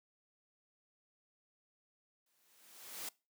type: noise with exponential growth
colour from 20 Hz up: white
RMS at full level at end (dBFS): -41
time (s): 2.26-3.09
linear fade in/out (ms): 5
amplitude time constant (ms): 180
effects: noise-tail reverb RT60 0.3 s tail -23 dB re dry + high-pass 200 Hz 12 dB/octave